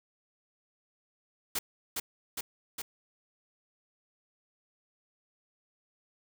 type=noise with echo; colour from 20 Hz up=white; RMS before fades=-32 dBFS; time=1.55-1.59 s; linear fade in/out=5 ms; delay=410 ms; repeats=3; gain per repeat=-2 dB; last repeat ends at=2.82 s; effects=none